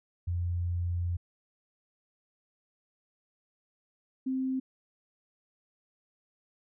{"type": "tone pair in turn", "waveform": "sine", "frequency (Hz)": [87.31, 261.6], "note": ["F2", "C4"], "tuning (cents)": [0, 0], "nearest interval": "octave + perfect fifth", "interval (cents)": 1900, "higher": "second", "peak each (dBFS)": -28, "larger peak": "neither", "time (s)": [[0.27, 1.17], [4.26, 4.6]], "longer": "first", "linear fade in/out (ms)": 10, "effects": []}